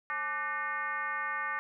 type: tone with frequency modulation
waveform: sine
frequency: 1500 Hz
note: F#6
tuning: 23 cents sharp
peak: -31 dBFS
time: 0.1-1.59 s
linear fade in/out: 0 ms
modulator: 320 Hz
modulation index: 1.7
effects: none